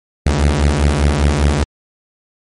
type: beating tone pair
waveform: sawtooth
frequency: 69.9 / 74.9 Hz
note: C#2 / D2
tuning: +15 / +35 cents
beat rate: 5 Hz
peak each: -10 dBFS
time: 0.26-1.64 s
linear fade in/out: 5 ms
effects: MP3 48 kbps